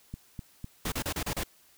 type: click train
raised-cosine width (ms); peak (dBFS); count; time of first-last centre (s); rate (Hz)
5; -25; 4; 0.14-0.896; 3.97
type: noise bursts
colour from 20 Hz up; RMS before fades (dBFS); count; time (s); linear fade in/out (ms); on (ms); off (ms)
pink; -32; 6; 0.85-1.436; 5; 71; 32
effects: white hiss -61 dBFS RMS until 1.77 s